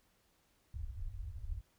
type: low-pass noise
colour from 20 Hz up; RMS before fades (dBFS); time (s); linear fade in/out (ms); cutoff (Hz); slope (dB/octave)
pink; -42; 0.74-1.61; 5; 100; 96
effects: pink hiss -73 dBFS RMS until 1.78 s